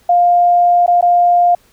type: tone with dropouts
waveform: sine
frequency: 703 Hz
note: F5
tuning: 11 cents sharp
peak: -7 dBFS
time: 0.09-1.55 s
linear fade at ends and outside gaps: 5 ms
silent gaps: 0.863-0.878 / 1.011-1.025 s
effects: pink hiss -52 dBFS RMS until 1.72 s